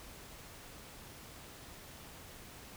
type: silence
effects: pink hiss -52 dBFS RMS until 2.76 s